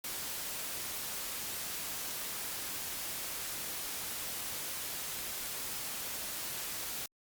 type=noise; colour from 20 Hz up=white; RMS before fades=-39 dBFS; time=0.04-7.06 s; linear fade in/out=2 ms; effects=Opus 48 kbps

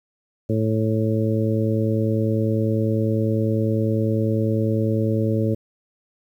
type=harmonic tone; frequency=110 Hz; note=A2; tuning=in tune; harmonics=1 / 2 / 3 / 4 / 5; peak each=-21 / -24 / -26 / -27 / -28 dBFS; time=0.49-5.55 s; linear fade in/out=10 ms; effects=9-bit

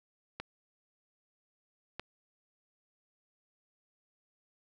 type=clicks; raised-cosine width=0.3 ms; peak=-22 dBFS; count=2; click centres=0.4 / 1.996 s; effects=none

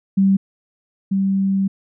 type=tone pair in turn; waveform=sine; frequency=194.2 / 194.2 Hz; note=G3 / G3; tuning=-16 / -16 cents; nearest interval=unison; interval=0 cents; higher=neither; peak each=-11 / -15 dBFS; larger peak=first; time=0.17-0.37 / 1.11-1.68 s; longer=second; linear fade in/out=10 ms; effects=none

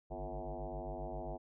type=tone with frequency modulation; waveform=sine; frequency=349.2 Hz; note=F4; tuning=in tune; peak=-39 dBFS; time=0.1-1.38 s; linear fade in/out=20 ms; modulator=98.7 Hz; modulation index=4.5; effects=none

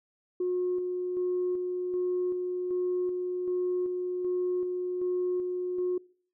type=tone with tremolo; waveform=sine; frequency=361.4 Hz; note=F#4; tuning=41 cents flat; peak=-25 dBFS; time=0.4-5.98 s; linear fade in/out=5 ms; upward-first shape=square; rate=1.3 Hz; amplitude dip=35%; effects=noise-tail reverb RT60 0.5 s tail -24 dB re dry + tanh soft clip ceiling -22 dBFS

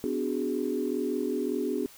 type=chord; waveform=sine; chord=G# half-diminished seventh; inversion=first; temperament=equal with one note detuned; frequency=251.8 / 293.7 / 370 / 415.3 Hz; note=B3 / D4 / F#4 / G#4; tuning=+34 / 0 / 0 / 0 cents; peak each=-32 dBFS; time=0.04-1.86 s; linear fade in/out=0 ms; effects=tanh soft clip ceiling -16 dBFS + white hiss -52 dBFS RMS until 1.97 s

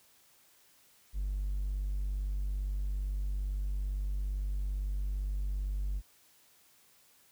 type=tone; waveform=triangle; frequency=48.84 Hz; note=G1; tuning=6 cents flat; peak=-28 dBFS; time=1.13-6.02 s; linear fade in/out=50 ms; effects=tanh soft clip ceiling -26 dBFS + white hiss -64 dBFS RMS until 7.31 s

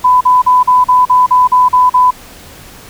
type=tone bursts; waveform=sine; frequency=1001 Hz; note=B5; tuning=23 cents sharp; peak=-4 dBFS; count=10; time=0.04-2.109 s; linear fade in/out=10 ms; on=170 ms; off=41 ms; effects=pink hiss -35 dBFS RMS until 2.89 s

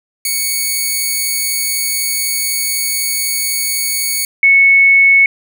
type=tone pair in turn; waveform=5% pulse / sine; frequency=2228 / 2206 Hz; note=C#7 / C#7; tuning=+8 / -9 cents; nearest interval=unison; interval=17 cents; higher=first; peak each=-5 dBFS; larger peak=neither; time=0.25-4.25 / 4.43-5.26 s; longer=first; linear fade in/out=2 ms; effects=none

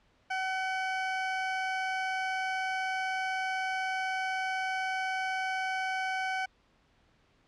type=tone; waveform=20% pulse; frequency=756 Hz; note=F#5; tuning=37 cents sharp; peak=-25 dBFS; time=0.3-6.46 s; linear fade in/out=10 ms; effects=pink hiss -67 dBFS RMS until 7.47 s + low-pass 4000 Hz 12 dB/octave

